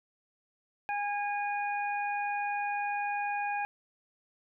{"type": "harmonic tone", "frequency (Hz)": 819, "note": "G#5", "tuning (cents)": -24, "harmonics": [1, 2, 3], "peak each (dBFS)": [-31, -38, -38], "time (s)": [0.89, 3.65], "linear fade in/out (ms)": 0, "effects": []}